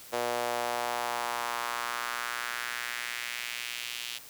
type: tone with high-pass filter sweep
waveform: sawtooth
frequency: 120 Hz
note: B2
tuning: 49 cents flat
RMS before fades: -34 dBFS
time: 0.12-4.19 s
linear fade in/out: 20 ms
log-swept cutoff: 540 to 3100 Hz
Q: 2
effects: white hiss -49 dBFS RMS until 4.29 s